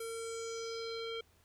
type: tone with low-pass filter sweep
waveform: square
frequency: 456.2 Hz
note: A#4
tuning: 37 cents flat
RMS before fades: -41 dBFS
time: 0-1.21 s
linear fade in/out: 5 ms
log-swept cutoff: 11000 to 3100 Hz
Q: 4.1
effects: added 83 Hz sine -69 dBFS peak until 1.44 s + pink hiss -69 dBFS RMS until 1.44 s